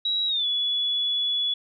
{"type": "tone with pitch glide", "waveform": "sine", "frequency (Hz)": [3871, 3409], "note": ["B7", "G#7"], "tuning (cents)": [-35, 45], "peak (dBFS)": -22, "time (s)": [0.05, 1.54], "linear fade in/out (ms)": 5, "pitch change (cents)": -220, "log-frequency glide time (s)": [0.27, 0.46], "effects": []}